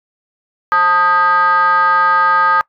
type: tone with frequency modulation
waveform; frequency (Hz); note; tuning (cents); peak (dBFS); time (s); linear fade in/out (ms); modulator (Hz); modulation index
sine; 1244.5; D#6; 0; -8; 0.72-2.61; 0; 356; 0.94
effects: noise-tail reverb RT60 0.1 s tail -23 dB re dry + tanh soft clip ceiling -5 dBFS